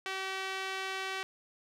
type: tone with band-pass filter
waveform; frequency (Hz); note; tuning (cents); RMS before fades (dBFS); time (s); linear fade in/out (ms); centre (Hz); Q
sawtooth; 382.3; G4; -43; -37; 0.06-1.23; 0; 2400; 0.94
effects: none